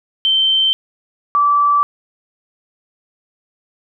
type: tone pair in turn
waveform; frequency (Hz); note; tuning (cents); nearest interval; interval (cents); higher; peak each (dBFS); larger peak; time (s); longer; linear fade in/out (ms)
sine; 3109 / 1159.5; G7 / D6; -15 / -22; octave + perfect fourth; 1707; first; -11 / -10; second; 0.25-0.73 / 1.35-1.83; neither; 0
effects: none